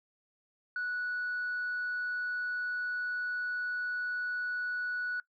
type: tone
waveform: sine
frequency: 1473 Hz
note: F#6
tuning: 8 cents flat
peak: -30 dBFS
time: 0.76-5.2 s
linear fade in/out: 2 ms
effects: noise-tail reverb RT60 0.1 s tail -20 dB re dry + tanh soft clip ceiling -29 dBFS